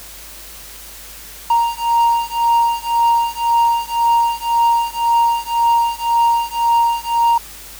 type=beating tone pair; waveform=triangle; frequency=932.3 / 934.2 Hz; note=A#5 / A#5; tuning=0 / +3 cents; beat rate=1.9 Hz; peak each=-14 dBFS; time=1.5-7.38 s; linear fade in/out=5 ms; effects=added 50 Hz sine -42 dBFS peak until 7.79 s + white hiss -36 dBFS RMS until 7.79 s